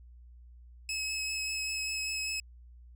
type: tone with vibrato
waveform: 20% pulse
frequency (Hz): 2576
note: E7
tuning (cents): -41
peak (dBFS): -27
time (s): 0.89-2.4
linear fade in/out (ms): 2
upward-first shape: sine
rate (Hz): 5.1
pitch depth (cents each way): 12
effects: added 60 Hz sine -50 dBFS peak until 2.95 s